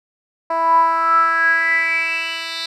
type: tone with band-pass filter sweep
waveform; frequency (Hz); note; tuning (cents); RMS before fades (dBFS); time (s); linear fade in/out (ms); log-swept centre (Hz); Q
10% pulse; 329.6; E4; 0; -17; 0.5-2.66; 5; 820 to 3800; 9.3
effects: none